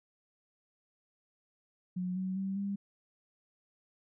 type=tone with pitch steps; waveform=sine; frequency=181.7 / 187.35 / 193.17 / 199.18 Hz; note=F#3 / F#3 / G3 / G3; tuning=-31 / +22 / -25 / +28 cents; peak=-32 dBFS; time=1.96-2.76 s; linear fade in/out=10 ms; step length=200 ms; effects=none